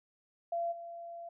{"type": "tone with level steps", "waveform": "sine", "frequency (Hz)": 682, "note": "F5", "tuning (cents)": -41, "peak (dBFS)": [-31, -42], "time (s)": [0.52, 1.29], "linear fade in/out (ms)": 5, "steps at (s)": 0.71, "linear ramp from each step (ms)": 20, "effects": []}